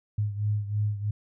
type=beating tone pair; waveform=sine; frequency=103.83 / 106.93 Hz; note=G#2 / A2; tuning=0 / -49 cents; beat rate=3.1 Hz; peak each=-26 / -31 dBFS; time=0.18-1.11 s; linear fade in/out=5 ms; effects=none